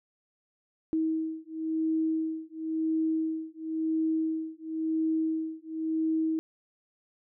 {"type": "beating tone pair", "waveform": "sine", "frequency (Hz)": [318.8, 319.76], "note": ["D#4", "D#4"], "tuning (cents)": [42, 47], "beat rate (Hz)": 0.96, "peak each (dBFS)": -30, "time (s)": [0.93, 6.39], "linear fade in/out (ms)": 0, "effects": []}